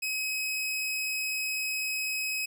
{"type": "tone", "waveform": "sawtooth", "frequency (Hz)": 2544, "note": "D#7", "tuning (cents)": 38, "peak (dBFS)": -26, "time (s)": [0.02, 2.46], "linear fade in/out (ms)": 10, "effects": []}